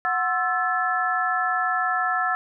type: tone cluster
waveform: sine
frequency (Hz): 736 / 1062 / 1327 / 1734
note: F#5 / C6 / E6 / A6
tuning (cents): -9 / +25 / +11 / -26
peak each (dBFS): -26 / -33 / -24 / -26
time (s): 0.05-2.35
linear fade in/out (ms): 0
effects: none